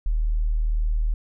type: tone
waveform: sine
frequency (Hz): 38.89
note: D#1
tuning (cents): 0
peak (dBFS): -19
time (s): 0.06-1.14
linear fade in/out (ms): 0
effects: none